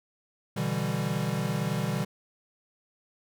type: chord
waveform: square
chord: E minor seventh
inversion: second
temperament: equal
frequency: 123.47 / 146.83 / 164.81 / 196 Hz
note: B2 / D3 / E3 / G3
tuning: 0 / 0 / 0 / 0 cents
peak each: -34 / -33 / -34 / -33 dBFS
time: 0.56-2.05 s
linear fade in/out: 10 ms
effects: none